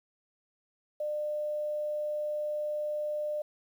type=tone with quantisation; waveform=sine; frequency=600 Hz; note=D5; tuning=37 cents sharp; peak=-30 dBFS; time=1-3.42 s; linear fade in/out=5 ms; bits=10; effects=none